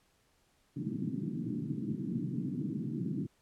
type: band-pass noise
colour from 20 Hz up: pink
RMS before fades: -36 dBFS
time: 0.76-3.27 s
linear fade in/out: 10 ms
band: 130 to 320 Hz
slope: 48 dB/octave
effects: pink hiss -71 dBFS RMS until 3.41 s + low-pass 12000 Hz 12 dB/octave